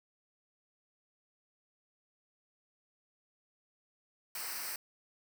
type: noise with comb filter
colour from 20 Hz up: white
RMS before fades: -40 dBFS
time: 4.35-4.76 s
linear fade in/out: 2 ms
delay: 0.29 ms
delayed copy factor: -0.75
effects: none